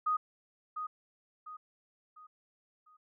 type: tone with echo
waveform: sine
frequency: 1244.5 Hz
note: D#6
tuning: in tune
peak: -27 dBFS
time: 0.06-0.17 s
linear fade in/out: 10 ms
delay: 700 ms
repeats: 4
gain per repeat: -8 dB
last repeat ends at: 2.97 s
effects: none